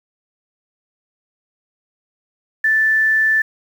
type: tone with quantisation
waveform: sine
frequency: 1760 Hz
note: A6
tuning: in tune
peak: -12 dBFS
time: 2.64-3.42 s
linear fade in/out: 5 ms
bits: 7
effects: none